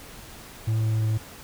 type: tone with pitch steps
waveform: triangle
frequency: 110.8 / 110.1 / 109.4 Hz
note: A2 / A2 / A2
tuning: +13 / +2 / -9 cents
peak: -19 dBFS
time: 0.67-1.18 s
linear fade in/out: 10 ms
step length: 170 ms
effects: pink hiss -44 dBFS RMS until 1.43 s